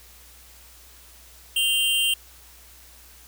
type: tone pair together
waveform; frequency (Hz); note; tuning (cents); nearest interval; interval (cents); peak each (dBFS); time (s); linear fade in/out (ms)
square; 2794 / 3136; F7 / G7; 0 / 0; major second; 200; -23; 1.56-2.14; 5
effects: added 60 Hz sine -52 dBFS peak until 3.27 s + white hiss -50 dBFS RMS until 3.27 s